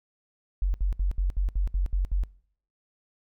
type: tone bursts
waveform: sine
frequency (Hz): 46.25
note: F#1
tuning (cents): 0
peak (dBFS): -21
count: 9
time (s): 0.62-2.236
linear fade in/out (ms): 0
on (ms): 120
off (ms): 67
effects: noise-tail reverb RT60 0.6 s tail -23 dB re dry